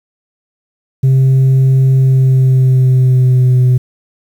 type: tone with pitch glide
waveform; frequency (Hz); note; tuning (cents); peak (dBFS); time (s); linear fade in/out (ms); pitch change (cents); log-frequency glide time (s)
sine; 132.5 to 126.3; C3 to B2; +22 to +39; -3; 1.03-3.78; 10; -83; 1.95-3.64
effects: tanh soft clip ceiling -5 dBFS + 7-bit